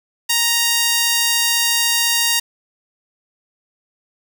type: tone with high-pass filter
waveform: sawtooth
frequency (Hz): 934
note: A#5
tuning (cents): +3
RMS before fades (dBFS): -17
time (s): 0.29-2.4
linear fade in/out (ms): 10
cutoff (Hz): 2900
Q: 0.6
effects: none